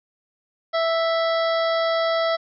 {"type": "harmonic tone", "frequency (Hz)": 659.3, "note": "E5", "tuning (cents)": 0, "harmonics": [1, 2, 3, 5, 6, 7, 8], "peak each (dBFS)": [-20, -26, -30, -34, -36, -37, -38], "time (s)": [0.73, 2.37], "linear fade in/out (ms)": 20, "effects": []}